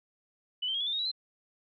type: tone with pitch steps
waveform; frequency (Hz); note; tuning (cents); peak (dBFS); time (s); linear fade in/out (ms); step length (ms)
sine; 2983 / 3120 / 3264 / 3415 / 3572 / 3737 / 3909 / 4089; F#7 / G7 / G#7 / G#7 / A7 / A#7 / B7 / C8; +13 / -9 / -31 / +48 / +25 / +4 / -19 / -41; -29; 0.62-1.116; 10; 62
effects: none